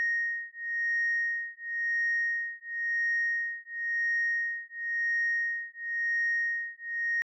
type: beating tone pair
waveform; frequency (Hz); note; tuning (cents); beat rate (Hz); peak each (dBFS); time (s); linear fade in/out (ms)
sine; 1864.7 / 1865.66; A#6 / A#6; 0 / +1; 0.96; -30; 0-7.22; 0
effects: tanh soft clip ceiling -21 dBFS